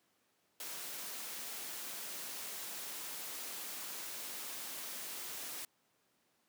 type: noise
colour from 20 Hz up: white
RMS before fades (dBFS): -44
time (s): 0.6-5.65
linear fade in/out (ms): 2
effects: pink hiss -75 dBFS RMS until 6.48 s + high-pass 200 Hz 12 dB/octave